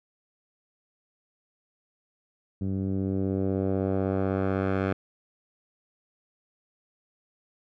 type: tone with low-pass filter sweep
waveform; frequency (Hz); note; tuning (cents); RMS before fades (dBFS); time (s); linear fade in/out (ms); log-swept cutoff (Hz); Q
10% pulse; 96; G2; -36; -27; 2.61-4.93; 5; 200 to 1900; 1
effects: none